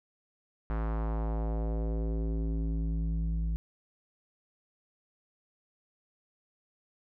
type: tone with low-pass filter sweep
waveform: square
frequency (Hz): 55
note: A1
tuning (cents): 0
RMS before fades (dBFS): -31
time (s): 0.7-3.56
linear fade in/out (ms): 0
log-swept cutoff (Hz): 1400 to 130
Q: 1.6
effects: none